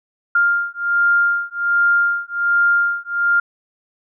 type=beating tone pair; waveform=sine; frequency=1400 / 1401.3 Hz; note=F6 / F6; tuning=+4 / +5 cents; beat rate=1.3 Hz; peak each=-17 dBFS; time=0.35-3.4 s; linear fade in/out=5 ms; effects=none